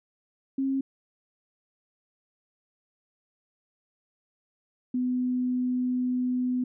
sine tone pair in turn, 269.2 / 250.8 Hz, C4 / B3, +49 / +27 cents, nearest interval minor second, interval 122 cents, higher first, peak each -24 dBFS, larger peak neither, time 0.58-0.81 / 4.94-6.64 s, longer second, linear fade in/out 5 ms, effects none

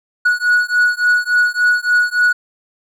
triangle beating tone pair, 1461 / 1464.5 Hz, F#6 / F#6, -22 / -18 cents, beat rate 3.5 Hz, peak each -13 dBFS, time 0.25-2.33 s, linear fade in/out 10 ms, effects none

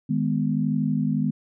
sine chord, G# minor, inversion second, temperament just, 155.74 / 207.7 / 249.2 Hz, D#3 / G#3 / B3, +2 / 0 / +16 cents, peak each -25 dBFS, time 0.09-1.31 s, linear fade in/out 10 ms, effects none

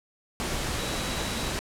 sine tone in noise, 3903 Hz, B7, 21 cents flat, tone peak -40 dBFS, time 0.79-1.51 s, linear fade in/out 0 ms, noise pink, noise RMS -30 dBFS, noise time 0.4-1.59 s, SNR -13 dB, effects low-pass 10000 Hz 12 dB/octave

